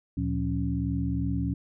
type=tone cluster; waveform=sine; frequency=74.1 / 116.9 / 177.1 / 275.7 Hz; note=D2 / A#2 / F3 / C#4; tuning=+16 / +5 / +24 / -9 cents; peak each=-31 dBFS; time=0.17-1.54 s; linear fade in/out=5 ms; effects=none